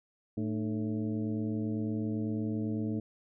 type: harmonic tone with a mistuned harmonic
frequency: 110 Hz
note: A2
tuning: in tune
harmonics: 1 / 2 / 3 / 4 / 5 / 6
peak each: -36 / -33 / -36 / -43 / -50 / -51 dBFS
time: 0.37-3 s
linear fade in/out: 5 ms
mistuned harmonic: 3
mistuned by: -120 cents
effects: none